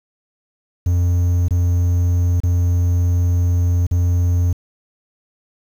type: tone with dropouts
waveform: triangle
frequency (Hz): 87.9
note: F2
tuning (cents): +12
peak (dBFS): -11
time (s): 0.86-4.53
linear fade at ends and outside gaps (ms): 5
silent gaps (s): 1.484-1.507 / 2.403-2.434 / 3.868-3.911
effects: 7-bit